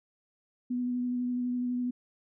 sine tone with vibrato, 246.9 Hz, B3, in tune, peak -28 dBFS, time 0.7-1.91 s, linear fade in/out 10 ms, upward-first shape sine, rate 12 Hz, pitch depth 14 cents each way, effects none

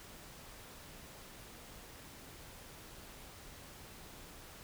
silence, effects pink hiss -53 dBFS RMS until 4.63 s

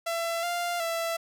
sawtooth tone with pitch steps, 671 / 697 / 666 Hz, E5 / F5 / E5, +31 / -4 / +18 cents, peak -24 dBFS, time 0.06-1.17 s, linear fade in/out 10 ms, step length 370 ms, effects none

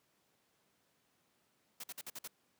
white noise bursts, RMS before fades -45 dBFS, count 6, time 1.8-2.277 s, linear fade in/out 5 ms, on 37 ms, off 51 ms, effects pink hiss -75 dBFS RMS until 2.59 s + high-pass 150 Hz 12 dB/octave

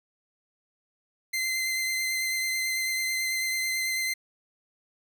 sawtooth tone with vibrato, 2070 Hz, C7, 19 cents flat, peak -23 dBFS, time 1.33-4.14 s, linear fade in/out 10 ms, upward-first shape triangle, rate 9.1 Hz, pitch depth 17 cents each way, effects none

